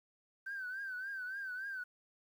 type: tone with vibrato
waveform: sine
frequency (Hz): 1545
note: G6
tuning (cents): -26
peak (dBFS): -38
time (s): 0.46-1.84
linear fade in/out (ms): 10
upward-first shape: triangle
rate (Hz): 3.5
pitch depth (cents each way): 100
effects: tanh soft clip ceiling -35 dBFS + 11-bit